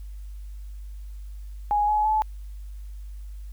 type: tone with pitch steps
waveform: sine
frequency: 830.6 / 846.6 / 862.9 Hz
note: G#5 / G#5 / A5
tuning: 0 / +33 / -34 cents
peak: -19 dBFS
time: 1.71-2.22 s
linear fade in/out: 0 ms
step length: 170 ms
effects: added 50 Hz sine -35 dBFS peak until 3.52 s + white hiss -62 dBFS RMS until 3.52 s